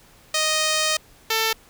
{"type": "tone pair in turn", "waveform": "5% pulse", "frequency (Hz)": [622.3, 445.3], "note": ["D#5", "A4"], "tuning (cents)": [0, 21], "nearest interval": "tritone", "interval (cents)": 579, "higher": "first", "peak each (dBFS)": -8, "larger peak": "neither", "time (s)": [[0.34, 0.97], [1.3, 1.53]], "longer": "first", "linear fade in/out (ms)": 5, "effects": ["pink hiss -52 dBFS RMS until 1.69 s"]}